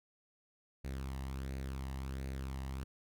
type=tone with flanger; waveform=sawtooth; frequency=66.6 Hz; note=C2; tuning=31 cents sharp; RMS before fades=-41 dBFS; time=0.84-2.84 s; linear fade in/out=10 ms; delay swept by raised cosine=0.46 to 1.05 ms; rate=1.4 Hz; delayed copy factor=+0.5; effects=none